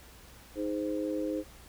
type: harmonic tone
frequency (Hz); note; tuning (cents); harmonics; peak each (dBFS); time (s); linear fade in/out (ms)
103.83; G#2; 0; 3 / 4 / 5; -32 / -38 / -35; 0.55-1.44; 50
effects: added 60 Hz sine -56 dBFS peak until 1.68 s + pink hiss -54 dBFS RMS until 1.68 s